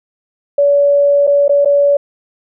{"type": "tone with dropouts", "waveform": "sine", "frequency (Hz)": 570, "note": "C#5", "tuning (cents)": 48, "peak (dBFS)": -7, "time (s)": [0.58, 1.97], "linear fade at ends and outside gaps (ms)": 5, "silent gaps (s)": [[1.269, 1.274], [1.481, 1.493], [1.648, 1.656]], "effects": []}